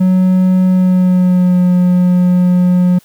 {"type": "tone with pitch glide", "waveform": "triangle", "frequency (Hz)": [185, 179.73], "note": ["F#3", "F3"], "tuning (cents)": [0, 50], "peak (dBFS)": -5, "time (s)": [0, 2.99], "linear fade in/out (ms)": 10, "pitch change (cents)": -50, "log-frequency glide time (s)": [0.67, 1.61], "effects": ["white hiss -48 dBFS RMS until 3.04 s"]}